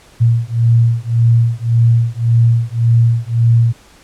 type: beating tone pair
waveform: sine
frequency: 115.6 / 117.4 Hz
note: A#2 / A#2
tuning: -14 / +13 cents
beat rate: 1.8 Hz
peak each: -12 dBFS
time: 0.2-3.73 s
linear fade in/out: 20 ms
effects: pink hiss -45 dBFS RMS until 4.03 s + low-pass 10000 Hz 12 dB/octave